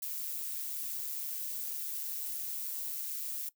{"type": "noise with amplitude modulation", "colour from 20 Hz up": "violet", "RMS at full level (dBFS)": -36, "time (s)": [0.02, 3.49], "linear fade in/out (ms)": 5, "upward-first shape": "sine", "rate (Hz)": 146, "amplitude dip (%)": 45, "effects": ["noise-tail reverb RT60 0.1 s tail -18 dB re dry"]}